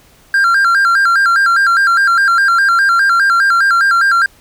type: tone with vibrato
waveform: triangle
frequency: 1480 Hz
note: F#6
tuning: in tune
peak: -6 dBFS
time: 0.34-4.26 s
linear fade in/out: 2 ms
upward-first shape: square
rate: 4.9 Hz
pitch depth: 130 cents each way
effects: pink hiss -47 dBFS RMS until 4.4 s